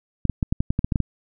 clicks, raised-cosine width 5 ms, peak -8 dBFS, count 11, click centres 0.253 / 0.297 / 0.428 / 0.525 / 0.605 / 0.705 / 0.791 / 0.845 / 0.922 / 0.958 / 1.003 s, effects none

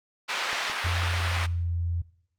pink band-pass noise, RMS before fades -30 dBFS, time 0.28-1.47 s, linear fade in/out 20 ms, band 1100 to 3800 Hz, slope 12 dB/octave
click train, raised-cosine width 1 ms, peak -24 dBFS, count 5, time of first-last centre 0.53-1.203 s, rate 5.94 Hz
sine tone with pitch glide, 87.31 to 85.46 Hz, F2 to F2, 0 to -37 cents, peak -25 dBFS, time 0.84-2.02 s, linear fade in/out 10 ms, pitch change -37 cents, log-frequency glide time 1.03-1.7 s
effects noise-tail reverb RT60 0.6 s tail -20 dB re dry + Opus 48 kbps

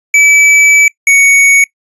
square tone pair in turn, 2300 / 2231 Hz, D7 / C#7, -37 / +11 cents, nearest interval minor second, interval 52 cents, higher first, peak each -4 dBFS, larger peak neither, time 0.14-0.88 / 1.07-1.64 s, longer first, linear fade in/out 2 ms, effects noise-tail reverb RT60 0.1 s tail -22 dB re dry + resampled to 24000 Hz

